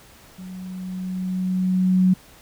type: tone with level ramp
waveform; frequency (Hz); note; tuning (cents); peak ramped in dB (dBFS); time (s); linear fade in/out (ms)
sine; 185; F#3; 0; -34 to -12; 0.38-2.14; 10
effects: pink hiss -49 dBFS RMS until 2.41 s